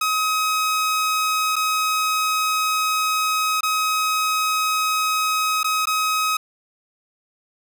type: tone with dropouts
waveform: sawtooth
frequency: 1268 Hz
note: D#6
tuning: 32 cents sharp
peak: -15 dBFS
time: 0.01-6.37 s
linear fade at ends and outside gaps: 5 ms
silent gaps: 1.558-1.563 / 3.608-3.631 / 5.632-5.643 / 5.856-5.87 s
effects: none